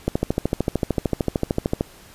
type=click train; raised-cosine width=2 ms; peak=-6 dBFS; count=24; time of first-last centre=0.08-1.809 s; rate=13.3 Hz; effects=pink hiss -47 dBFS RMS until 2.14 s + resampled to 32000 Hz